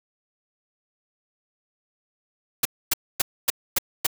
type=noise bursts; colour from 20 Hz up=white; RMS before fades=-20 dBFS; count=6; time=2.63-4.068 s; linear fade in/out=5 ms; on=23 ms; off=260 ms; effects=none